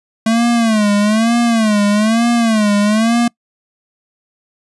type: tone with vibrato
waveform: square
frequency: 220 Hz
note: A3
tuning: in tune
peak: -11 dBFS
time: 0.26-3.28 s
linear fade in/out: 5 ms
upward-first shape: sine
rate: 1.1 Hz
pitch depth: 130 cents each way
effects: noise-tail reverb RT60 0.1 s tail -25 dB re dry + resampled to 24000 Hz